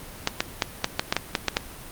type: clicks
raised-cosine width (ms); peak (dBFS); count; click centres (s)
0.2; -3; 10; 0.274 / 0.405 / 0.622 / 0.844 / 0.995 / 1.125 / 1.166 / 1.352 / 1.483 / 1.569
effects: pink hiss -41 dBFS RMS until 1.91 s + Opus 32 kbps